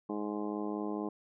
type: harmonic tone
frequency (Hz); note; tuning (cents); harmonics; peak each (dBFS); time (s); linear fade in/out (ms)
104.4; G#2; +10; 2 / 3 / 4 / 5 / 6 / 7 / 8 / 9 / 10; -39 / -37 / -40 / -47 / -47 / -48 / -46 / -57 / -47; 0.09-1.09; 5
effects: none